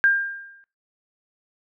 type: tone with exponential decay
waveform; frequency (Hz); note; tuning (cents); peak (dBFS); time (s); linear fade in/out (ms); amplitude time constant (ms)
sine; 1600; G6; +35; -12; 0.04-0.64; 0; 130
effects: noise-tail reverb RT60 0.3 s tail -19 dB re dry